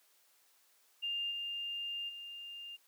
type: tone with level steps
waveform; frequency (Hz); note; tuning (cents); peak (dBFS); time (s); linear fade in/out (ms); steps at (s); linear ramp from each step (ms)
sine; 2804; F7; +6; -34 / -37 / -44; 1.02-2.77; 20; 1.3 / 2.08; 20
effects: white hiss -69 dBFS RMS until 2.87 s + high-pass 400 Hz 12 dB/octave